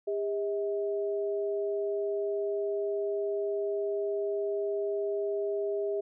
sine tone pair together, 403.4 / 640 Hz, G4 / D#5, +50 / +49 cents, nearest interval minor sixth, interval 799 cents, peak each -29 / -35 dBFS, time 0.07-6.01 s, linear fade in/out 10 ms, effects none

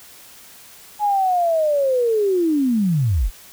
sine linear sweep, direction down, 846 to 30.52 Hz, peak -15 dBFS, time 0.99-3.31 s, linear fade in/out 50 ms, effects white hiss -44 dBFS RMS until 3.52 s

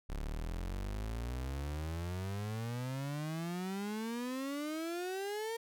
35% pulse exponential sweep, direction up, 34.17 to 464.4 Hz, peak -35 dBFS, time 0.09-5.57 s, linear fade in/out 10 ms, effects none

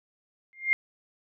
sine tone with exponential growth, 2115 Hz, C7, 18 cents sharp, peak -16 dBFS, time 0.53-0.73 s, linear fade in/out 0 ms, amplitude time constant 42 ms, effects none

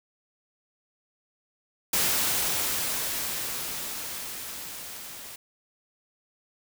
white noise with level ramp, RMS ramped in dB -24 to -42 dBFS, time 1.93-5.36 s, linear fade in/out 5 ms, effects none

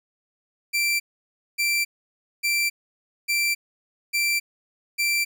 sawtooth tone bursts, 2349 Hz, D7, in tune, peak -17 dBFS, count 6, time 0.73-5.25 s, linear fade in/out 20 ms, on 270 ms, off 580 ms, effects none

